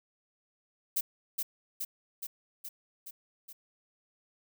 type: noise with echo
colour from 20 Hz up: violet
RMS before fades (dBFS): -29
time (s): 0.96-1.01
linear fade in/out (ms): 10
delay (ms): 420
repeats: 6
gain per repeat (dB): -3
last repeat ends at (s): 3.53
effects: none